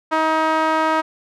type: tone with band-pass filter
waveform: sawtooth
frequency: 316.7 Hz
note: D#4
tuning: 31 cents sharp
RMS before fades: -18 dBFS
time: 0.11-1.02 s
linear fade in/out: 20 ms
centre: 1100 Hz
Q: 1.7
effects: none